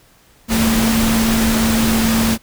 sine tone in noise, 224.7 Hz, A3, 37 cents sharp, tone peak -14 dBFS, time 0.48-2.38 s, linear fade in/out 50 ms, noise pink, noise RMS -19 dBFS, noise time 0.48-2.38 s, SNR +2 dB, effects pink hiss -51 dBFS RMS until 2.42 s

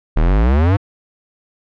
square exponential sweep, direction up, 36.17 to 103.83 Hz, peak -11 dBFS, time 0.16-0.77 s, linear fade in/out 10 ms, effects low-pass 2000 Hz 12 dB/octave

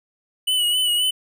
square tone with vibrato, 2956 Hz, F#7, 2 cents flat, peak -18 dBFS, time 0.47-1.11 s, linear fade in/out 10 ms, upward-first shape sine, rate 3.8 Hz, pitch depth 42 cents each way, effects none

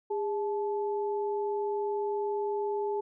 sine tone pair together, 408.7 / 866 Hz, G#4 / A5, -28 / -28 cents, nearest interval octave + minor second, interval 1300 cents, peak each -29 / -35 dBFS, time 0.1-3.01 s, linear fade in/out 10 ms, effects none

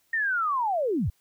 sine linear sweep, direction down, 1864.7 to 54.4 Hz, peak -23 dBFS, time 0.13-1.1 s, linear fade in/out 5 ms, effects white hiss -68 dBFS RMS until 1.2 s

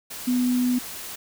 sine tone in noise, 248.6 Hz, B3, 12 cents sharp, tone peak -19 dBFS, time 0.27-0.79 s, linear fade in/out 10 ms, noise white, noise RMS -36 dBFS, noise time 0.1-1.16 s, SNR +14 dB, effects none

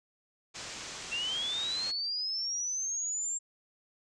white low-pass noise, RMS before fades -43 dBFS, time 0.54-1.92 s, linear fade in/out 20 ms, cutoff 7600 Hz, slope 48 dB/octave
sine linear sweep, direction up, 2681 to 7459 Hz, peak -31 dBFS, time 1.11-3.39 s, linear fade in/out 20 ms
effects none

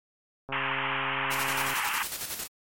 click train, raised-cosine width 1 ms, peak -25 dBFS, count 169, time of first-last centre 0.49-1.734 s, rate 135 Hz
pink band-pass noise, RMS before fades -30 dBFS, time 0.52-2.03 s, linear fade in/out 5 ms, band 830 to 3100 Hz, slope 96 dB/octave
white noise with tremolo, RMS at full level -33 dBFS, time 1.3-2.48 s, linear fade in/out 20 ms, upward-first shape square, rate 11 Hz, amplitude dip 50%
effects MP3 64 kbps

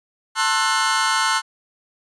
sawtooth chord, F# half-diminished seventh, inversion first, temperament just, 888 / 1065.6 / 1332 / 1480 Hz, A5 / C6 / E6 / F#6, +16 / +31 / +18 / 0 cents, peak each -19 dBFS, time 0.35-1.42 s, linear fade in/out 50 ms, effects resampled to 22050 Hz

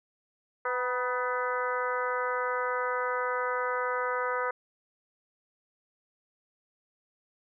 harmonic tone with a mistuned harmonic, 250.3 Hz, B3, 23 cents sharp, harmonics 2 / 3 / 4 / 5 / 6 / 7 / 8, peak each -32 / -42 / -34 / -33 / -35 / -42 / -41 dBFS, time 0.65-4.51 s, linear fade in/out 5 ms, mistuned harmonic 4, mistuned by -41 cents, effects none

